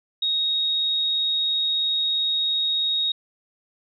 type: tone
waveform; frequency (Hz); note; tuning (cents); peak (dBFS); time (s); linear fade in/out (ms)
sine; 3757; A#7; +13; -20; 0.22-3.12; 5
effects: none